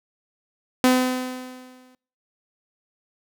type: tone with exponential decay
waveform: sawtooth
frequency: 254.4 Hz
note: C4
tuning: 48 cents flat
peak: -9 dBFS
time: 0.84-1.95 s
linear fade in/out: 0 ms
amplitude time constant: 240 ms
effects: noise-tail reverb RT60 0.6 s tail -26 dB re dry